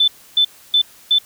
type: tone bursts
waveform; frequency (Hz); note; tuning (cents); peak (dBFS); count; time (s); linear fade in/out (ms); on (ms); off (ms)
sine; 3520; A7; 0; -10; 4; 0-1.186; 5; 79; 290
effects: white hiss -46 dBFS RMS until 1.25 s